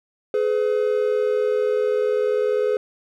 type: tone pair together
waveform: triangle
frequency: 423.8 / 504 Hz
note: G#4 / B4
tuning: +35 / +35 cents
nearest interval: minor third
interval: 300 cents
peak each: -18 / -20 dBFS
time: 0.34-2.77 s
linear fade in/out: 2 ms
effects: none